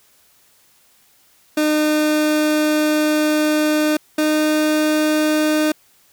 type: tone pair in turn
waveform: 30% pulse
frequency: 304.6 / 306.7 Hz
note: D#4 / D#4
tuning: -37 / -25 cents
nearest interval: unison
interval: 12 cents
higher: second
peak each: -12 dBFS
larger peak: neither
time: 1.57-3.97 / 4.18-5.72 s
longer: first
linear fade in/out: 5 ms
effects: white hiss -55 dBFS RMS until 6.12 s